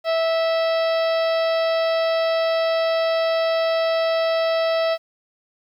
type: harmonic tone with a mistuned harmonic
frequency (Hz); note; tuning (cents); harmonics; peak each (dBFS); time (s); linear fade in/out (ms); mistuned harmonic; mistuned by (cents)
655; E5; -11; 1 / 2 / 3 / 4 / 5 / 6 / 7 / 8; -18 / -29 / -32 / -35 / -36 / -35 / -38 / -37; 0.04-4.98; 50; 5; -24
effects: 9-bit